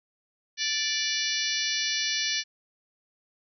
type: harmonic tone with a mistuned harmonic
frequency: 585 Hz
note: D5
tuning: 7 cents flat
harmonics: 3 / 4 / 5 / 6 / 7 / 8 / 9 / 10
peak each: -34 / -34 / -34 / -34 / -34 / -34 / -34 / -34 dBFS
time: 0.57-2.44 s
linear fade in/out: 50 ms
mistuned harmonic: 8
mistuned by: -48 cents
effects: none